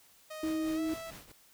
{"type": "tone with pitch glide", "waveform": "sawtooth", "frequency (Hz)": [622.3, 657], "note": ["D#5", "E5"], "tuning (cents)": [0, -6], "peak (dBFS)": -37, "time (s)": [0.3, 1.11], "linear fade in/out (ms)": 10, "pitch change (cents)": 94, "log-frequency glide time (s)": [0.75, 0.8]}
{"type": "noise with tremolo", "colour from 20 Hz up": "pink", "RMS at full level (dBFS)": -47, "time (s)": [0.43, 1.32], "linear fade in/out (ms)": 5, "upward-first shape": "triangle", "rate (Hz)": 4.5, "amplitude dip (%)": 85}
{"type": "tone", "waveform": "sine", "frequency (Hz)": 317.4, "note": "D#4", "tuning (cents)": 35, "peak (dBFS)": -30, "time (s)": [0.43, 0.94], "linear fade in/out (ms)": 5}
{"effects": ["white hiss -62 dBFS RMS until 1.53 s"]}